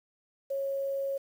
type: tone with quantisation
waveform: sine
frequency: 549 Hz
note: C#5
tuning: 17 cents flat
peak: -29 dBFS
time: 0.5-1.18 s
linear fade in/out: 10 ms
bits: 9
effects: none